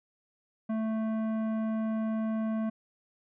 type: tone with tanh clipping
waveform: triangle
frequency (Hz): 220.5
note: A3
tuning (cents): +4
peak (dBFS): -30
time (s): 0.69-2.7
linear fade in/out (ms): 10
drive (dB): 17
effects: none